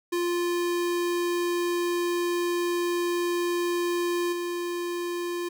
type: tone with level steps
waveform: square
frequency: 348.9 Hz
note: F4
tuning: 2 cents flat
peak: -25 / -29 dBFS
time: 0.12-5.49 s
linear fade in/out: 10 ms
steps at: 4.32 s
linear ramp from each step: 10 ms
effects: none